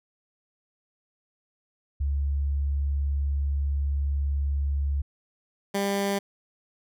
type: tone pair in turn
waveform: sine / 15% pulse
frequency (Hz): 70.4 / 199.12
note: C#2 / G3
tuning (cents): +27 / +27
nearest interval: octave + tritone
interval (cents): 1800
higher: second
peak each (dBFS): -23 / -18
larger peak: second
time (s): 2-5.02 / 5.74-6.19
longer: first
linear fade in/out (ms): 10
effects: none